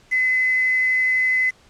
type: tone with quantisation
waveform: sine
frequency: 2028 Hz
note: B6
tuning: 45 cents sharp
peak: -16 dBFS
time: 0.11-1.51 s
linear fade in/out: 20 ms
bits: 6
effects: pink hiss -53 dBFS RMS until 1.69 s + low-pass 7000 Hz 12 dB/octave